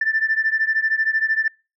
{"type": "beating tone pair", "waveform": "sine", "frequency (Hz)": [1767, 1780], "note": ["A6", "A6"], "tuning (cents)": [7, 20], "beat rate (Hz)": 13, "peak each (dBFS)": [-19, -21], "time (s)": [0.01, 1.48], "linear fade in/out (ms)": 5, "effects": ["noise-tail reverb RT60 0.3 s tail -26 dB re dry", "tanh soft clip ceiling -10 dBFS"]}